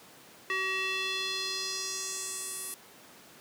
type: tone with band-pass filter sweep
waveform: square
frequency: 380 Hz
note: F#4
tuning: 46 cents sharp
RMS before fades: -34 dBFS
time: 0.5-2.74 s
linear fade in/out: 0 ms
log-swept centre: 2100 to 11000 Hz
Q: 2.4
effects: pink hiss -53 dBFS RMS until 3.4 s + high-pass 200 Hz 12 dB/octave